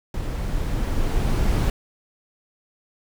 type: noise with level ramp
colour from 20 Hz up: brown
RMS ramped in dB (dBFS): -27 to -18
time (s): 0.14-1.7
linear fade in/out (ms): 2
effects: none